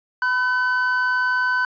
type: tone pair together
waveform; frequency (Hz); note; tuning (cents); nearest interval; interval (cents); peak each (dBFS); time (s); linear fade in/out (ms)
triangle; 1000 / 1518.2; B5 / F#6; +21 / +44; perfect fifth; 723; -22 / -17; 0.22-1.65; 2
effects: resampled to 11025 Hz + 9-bit